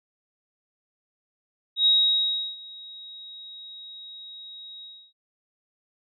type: tone with ADSR envelope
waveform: sine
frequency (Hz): 3796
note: A#7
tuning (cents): +31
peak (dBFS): -15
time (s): 1.76-5.13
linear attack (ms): 100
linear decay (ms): 700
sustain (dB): -24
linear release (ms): 300
effects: none